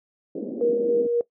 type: band-pass noise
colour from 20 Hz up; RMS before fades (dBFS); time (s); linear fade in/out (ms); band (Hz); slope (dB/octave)
pink; -31; 0.35-1.07; 5; 210 to 520; 48
type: tone with tremolo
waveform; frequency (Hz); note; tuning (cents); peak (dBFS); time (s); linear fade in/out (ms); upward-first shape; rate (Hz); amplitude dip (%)
sine; 474.7; A#4; +31; -17; 0.61-1.21; 2; sine; 3.7; 35
effects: noise-tail reverb RT60 0.1 s tail -19 dB re dry